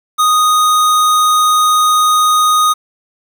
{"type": "tone", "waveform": "square", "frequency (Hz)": 1242, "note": "D#6", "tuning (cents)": -3, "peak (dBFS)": -9, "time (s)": [0.18, 2.74], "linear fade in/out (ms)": 20, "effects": ["7-bit"]}